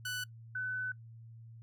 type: tone pair in turn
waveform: sawtooth / sine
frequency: 1490 / 1506.4 Hz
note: F#6 / F#6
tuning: +12 / +31 cents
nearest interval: unison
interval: 19 cents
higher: second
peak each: -32 / -34 dBFS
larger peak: first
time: 0.05-0.24 / 0.55-0.92 s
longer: second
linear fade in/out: 5 ms
effects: noise-tail reverb RT60 0.1 s tail -22 dB re dry + added 114 Hz sine -49 dBFS peak until 1.62 s